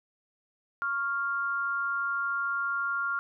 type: tone pair together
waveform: sine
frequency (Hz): 1111.9 / 1396.9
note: C#6 / F6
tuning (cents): +5 / 0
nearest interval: major third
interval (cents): 395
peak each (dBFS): -34 / -28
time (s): 0.82-3.19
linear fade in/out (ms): 0
effects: none